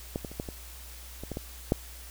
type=clicks; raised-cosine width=2 ms; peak=-17 / -22 / -30 / -18 / -24 / -25 / -21 / -20 / -9 dBFS; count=9; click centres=0.159 / 0.248 / 0.316 / 0.399 / 0.488 / 1.236 / 1.317 / 1.371 / 1.721 s; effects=added 60 Hz sine -45 dBFS peak until 2.1 s + white hiss -48 dBFS RMS until 2.1 s